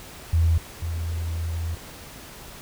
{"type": "tone pair in turn", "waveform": "sine", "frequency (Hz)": [82.41, 82.98], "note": ["E2", "E2"], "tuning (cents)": [0, 12], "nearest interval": "unison", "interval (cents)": 12, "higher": "second", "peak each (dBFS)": [-16, -25], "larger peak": "first", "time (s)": [[0.33, 0.58], [0.82, 1.75]], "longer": "second", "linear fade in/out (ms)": 5, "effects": ["pink hiss -42 dBFS RMS until 2.61 s"]}